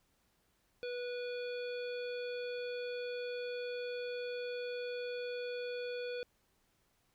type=harmonic tone; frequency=490 Hz; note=B4; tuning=14 cents flat; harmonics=1 / 3 / 5 / 7 / 9; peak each=-38 / -49 / -49 / -53 / -54 dBFS; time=0.83-6.23 s; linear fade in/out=0 ms; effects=pink hiss -75 dBFS RMS until 7.14 s